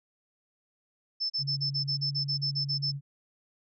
sine tone bursts, 5274 Hz, E8, in tune, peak -27 dBFS, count 13, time 1.2-2.92 s, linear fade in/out 20 ms, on 100 ms, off 35 ms
sine tone with pitch glide, 139.3 to 140.43 Hz, C#3 to C#3, +9 to +23 cents, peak -32 dBFS, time 1.38-3.01 s, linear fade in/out 50 ms, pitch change +14 cents, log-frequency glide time 1.9-2.04 s
effects none

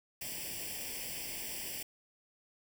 white noise with comb filter, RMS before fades -41 dBFS, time 0.21-1.83 s, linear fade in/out 5 ms, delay 0.38 ms, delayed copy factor +0.95, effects none

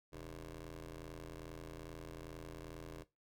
15% pulse ring-modulated tone, 82.41 Hz, E2, in tune, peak -38 dBFS, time 0.12-3.04 s, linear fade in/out 20 ms, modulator 222 Hz, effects noise-tail reverb RT60 0.2 s tail -17 dB re dry

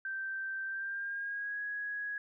sine tone with pitch glide, 1562 to 1664.5 Hz, G6 to G#6, -7 to +3 cents, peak -35 dBFS, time 0.05-2.18 s, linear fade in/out 2 ms, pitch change +110 cents, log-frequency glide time 0.65-1.61 s, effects none

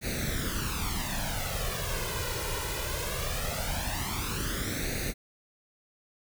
pink noise with flanger, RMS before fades -32 dBFS, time 0.01-5.14 s, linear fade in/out 50 ms, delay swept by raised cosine 0.47 to 2.07 ms, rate 0.2 Hz, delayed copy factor +0.75, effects none

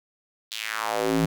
square tone with high-pass filter sweep, 55 Hz, A1, in tune, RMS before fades -26 dBFS, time 0.51-1.26 s, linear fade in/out 10 ms, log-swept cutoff 3900 to 170 Hz, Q 2.5, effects none

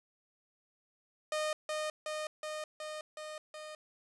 sawtooth tone with echo, 614 Hz, D#5, 23 cents flat, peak -28 dBFS, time 1.32-1.53 s, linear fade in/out 2 ms, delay 370 ms, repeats 6, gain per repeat -2 dB, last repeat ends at 3.75 s, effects resampled to 24000 Hz + 10-bit

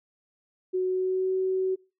sine tone with pitch glide, 370 to 376.3 Hz, F#4 to F#4, 0 to +29 cents, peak -23 dBFS, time 0.73-1.76 s, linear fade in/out 20 ms, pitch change +29 cents, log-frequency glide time 0.85-1.33 s, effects noise-tail reverb RT60 0.3 s tail -23 dB re dry

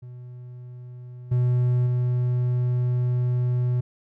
triangle tone with level steps, 123.7 Hz, B2, 3 cents sharp, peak -35 / -16 / -18 dBFS, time 0.02-3.81 s, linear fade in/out 10 ms, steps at 1.31 / 1.86 s, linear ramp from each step 10 ms, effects none

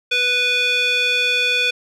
square tone with band-pass filter, 493.9 Hz, B4, in tune, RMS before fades -18 dBFS, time 0.11-1.71 s, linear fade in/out 10 ms, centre 2900 Hz, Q 8.7, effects none

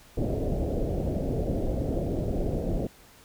pink low-pass noise, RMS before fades -28 dBFS, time 0.17-2.87 s, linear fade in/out 5 ms, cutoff 660 Hz, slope 48 dB/octave, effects pink hiss -54 dBFS RMS until 3.24 s

